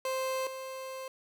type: tone pair in turn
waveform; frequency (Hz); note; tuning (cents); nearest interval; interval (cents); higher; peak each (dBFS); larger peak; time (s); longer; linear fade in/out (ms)
30% pulse; 523.3 / 525.4; C5 / C5; 0 / +7; unison; 7; second; -28 / -36; first; 0.05-0.47 / 0.47-1.08; second; 2
effects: none